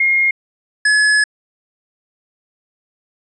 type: tone pair in turn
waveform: sine / square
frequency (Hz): 2139 / 1701.5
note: C7 / G#6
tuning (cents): +38 / +41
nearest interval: major third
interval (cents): 397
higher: first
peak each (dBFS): -11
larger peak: neither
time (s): 0-0.31 / 0.85-1.24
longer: second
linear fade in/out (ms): 5
effects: resampled to 22050 Hz